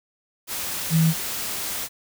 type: tone in noise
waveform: sine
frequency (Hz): 161.9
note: E3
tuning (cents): -31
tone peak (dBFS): -15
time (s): 0.9-1.14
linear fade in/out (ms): 50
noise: white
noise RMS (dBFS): -29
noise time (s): 0.47-1.89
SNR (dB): +11
effects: none